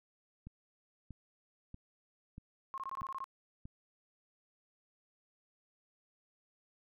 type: click train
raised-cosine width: 5 ms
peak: -35 dBFS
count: 6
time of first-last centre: 0.47-3.655 s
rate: 1.57 Hz
type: tone bursts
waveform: sine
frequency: 1074 Hz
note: C6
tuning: 45 cents sharp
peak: -38 dBFS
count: 9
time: 2.74-3.242 s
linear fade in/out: 0 ms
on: 38 ms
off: 20 ms
effects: none